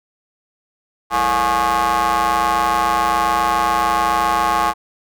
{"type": "ring-modulated tone", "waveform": "30% pulse", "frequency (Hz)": 127.2, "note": "C3", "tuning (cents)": -48, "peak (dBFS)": -9, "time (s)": [1.1, 4.74], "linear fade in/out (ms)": 50, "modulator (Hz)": 967, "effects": []}